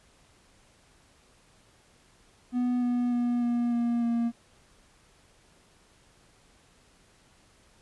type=tone with pitch steps; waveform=triangle; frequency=246.6 / 244 / 241.5 / 239 / 236.6 / 234.1 Hz; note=B3 / B3 / B3 / A#3 / A#3 / A#3; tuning=-2 / -21 / -39 / +43 / +26 / +8 cents; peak=-22 dBFS; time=2.52-4.32 s; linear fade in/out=50 ms; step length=300 ms; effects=pink hiss -61 dBFS RMS until 7.81 s + resampled to 24000 Hz